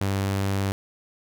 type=tone; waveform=sawtooth; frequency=98 Hz; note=G2; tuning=in tune; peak=-19 dBFS; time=0.01-0.72 s; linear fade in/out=0 ms; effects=none